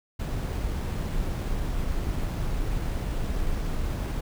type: noise with sample-and-hold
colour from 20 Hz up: brown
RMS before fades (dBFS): -28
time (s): 0.19-4.21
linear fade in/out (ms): 10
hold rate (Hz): 11025
effects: none